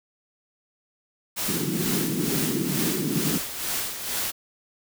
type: noise with tremolo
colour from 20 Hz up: white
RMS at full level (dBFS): -27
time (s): 1.36-4.32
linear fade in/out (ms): 20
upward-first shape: sine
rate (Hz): 2.2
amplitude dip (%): 60
type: band-pass noise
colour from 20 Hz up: pink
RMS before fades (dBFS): -27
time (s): 1.48-3.38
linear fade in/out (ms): 0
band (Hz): 140 to 400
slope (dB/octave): 48
effects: none